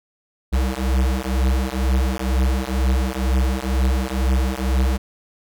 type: beating tone pair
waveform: square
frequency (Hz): 63.6 / 65.7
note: C2 / C2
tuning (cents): -48 / +8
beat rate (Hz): 2.1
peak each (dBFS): -21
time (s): 0.52-4.98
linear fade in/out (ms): 20
effects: none